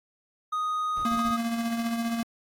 triangle tone, 1244.5 Hz, D#6, in tune, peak -24 dBFS, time 0.52-1.37 s, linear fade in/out 10 ms
brown noise bursts, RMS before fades -42 dBFS, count 3, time 0.97-1.314 s, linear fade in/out 0 ms, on 66 ms, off 73 ms
square tone with tremolo, 231.6 Hz, A#3, 11 cents flat, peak -25 dBFS, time 1.05-2.23 s, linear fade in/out 2 ms, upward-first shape triangle, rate 15 Hz, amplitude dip 50%
effects AAC 64 kbps

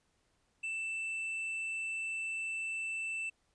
sine tone with tanh clipping, 2657 Hz, E7, 13 cents sharp, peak -36 dBFS, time 0.63-3.3 s, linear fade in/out 10 ms, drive 5 dB, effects pink hiss -75 dBFS RMS until 3.54 s + resampled to 22050 Hz

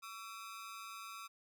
sawtooth ring-modulated tone, 1238 Hz, D#6, 9 cents flat, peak -40 dBFS, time 0.02-1.28 s, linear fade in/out 20 ms, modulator 105 Hz, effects none

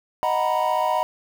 triangle chord, B major seventh, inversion first, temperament equal, 622.3 / 740 / 932.3 / 987.8 Hz, D#5 / F#5 / A#5 / B5, 0 / 0 / 0 / 0 cents, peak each -23 dBFS, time 0.23-1.03 s, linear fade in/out 0 ms, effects 7-bit

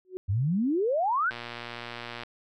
sine tone with exponential growth, 370 Hz, F#4, in tune, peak -28 dBFS, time 0.05-0.17 s, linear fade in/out 0 ms, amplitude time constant 26 ms
sine exponential sweep, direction up, 89.7 to 1600 Hz, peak -23 dBFS, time 0.28-1.31 s, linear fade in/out 20 ms
click train, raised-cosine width 0.3 ms, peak -21 dBFS, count 111, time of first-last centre 1.31-2.234 s, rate 119 Hz
effects none

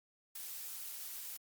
blue noise, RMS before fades -45 dBFS, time 0.35-1.37 s, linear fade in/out 5 ms, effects Opus 48 kbps

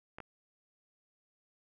clicks, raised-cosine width 0.5 ms, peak -29 dBFS, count 2, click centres 0.185 / 0.203 s, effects none

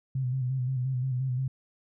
sine tone with vibrato, 128.8 Hz, C3, 27 cents flat, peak -26 dBFS, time 0.15-1.48 s, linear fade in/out 5 ms, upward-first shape square, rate 5.7 Hz, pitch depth 49 cents each way, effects none

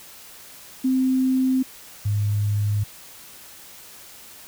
sine tone pair in turn, 260 / 103.6 Hz, C4 / G#2, -11 / -4 cents, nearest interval octave + major third, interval 1593 cents, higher first, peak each -17 / -19 dBFS, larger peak first, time 0.84-1.63 / 2.05-2.84 s, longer neither, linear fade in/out 10 ms, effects white hiss -44 dBFS RMS until 4.47 s

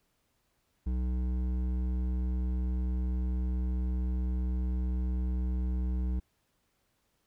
sine tone with hard clipping, 62.2 Hz, B1, 13 cents sharp, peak -30 dBFS, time 0.86-6.2 s, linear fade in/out 10 ms, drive 10 dB, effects pink hiss -75 dBFS RMS until 7.26 s

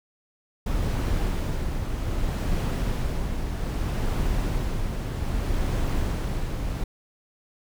brown noise with tremolo, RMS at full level -24 dBFS, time 0.66-6.84 s, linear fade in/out 5 ms, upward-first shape sine, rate 0.63 Hz, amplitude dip 40%, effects none

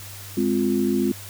sine chord, F minor, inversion first, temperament equal, 207.7 / 261.6 / 349.2 Hz, Ab3 / C4 / F4, 0 / 0 / 0 cents, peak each -23 dBFS, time 0.37-1.12 s, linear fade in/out 5 ms, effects added 99 Hz sine -40 dBFS peak until 1.29 s + white hiss -40 dBFS RMS until 1.29 s

